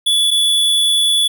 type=tone pair in turn; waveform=square; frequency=3435 / 3435 Hz; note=A7 / A7; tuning=-42 / -42 cents; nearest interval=unison; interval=0 cents; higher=neither; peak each=-12 dBFS; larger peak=neither; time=0.06-0.31 / 0.31-1.28 s; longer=second; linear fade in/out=10 ms; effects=none